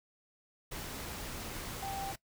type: tone in noise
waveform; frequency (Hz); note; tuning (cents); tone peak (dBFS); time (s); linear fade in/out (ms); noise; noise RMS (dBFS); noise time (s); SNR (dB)
sine; 784; G5; 0; -37; 1.82-2.12; 10; pink; -42; 0.71-2.16; +2
effects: noise-tail reverb RT60 0.1 s tail -20 dB re dry